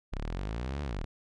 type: linear two-way sweep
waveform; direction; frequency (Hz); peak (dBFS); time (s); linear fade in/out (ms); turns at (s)
sawtooth; up then down; 30 to 74.7 to 30.38; -29; 0.12-1.05; 10; 0.83
effects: low-pass 5000 Hz 12 dB/octave